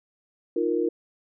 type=chord; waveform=sine; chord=Eb suspended second; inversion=none; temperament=equal; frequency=311.1 / 349.2 / 466.2 Hz; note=Eb4 / F4 / Bb4; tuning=0 / 0 / 0 cents; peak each=-28 / -25 / -26 dBFS; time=0.56-0.89 s; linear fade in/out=5 ms; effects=none